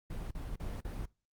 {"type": "noise bursts", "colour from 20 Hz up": "brown", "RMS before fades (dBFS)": -39, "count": 4, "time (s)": [0.1, 1.057], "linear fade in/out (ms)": 5, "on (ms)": 210, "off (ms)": 39, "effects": ["noise-tail reverb RT60 0.3 s tail -24 dB re dry", "Opus 24 kbps"]}